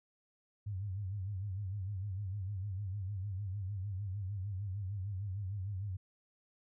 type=tone with vibrato; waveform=sine; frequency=98 Hz; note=G2; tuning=in tune; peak=-36 dBFS; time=0.66-5.97 s; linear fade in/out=10 ms; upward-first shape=sine; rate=6.6 Hz; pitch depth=120 cents each way; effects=none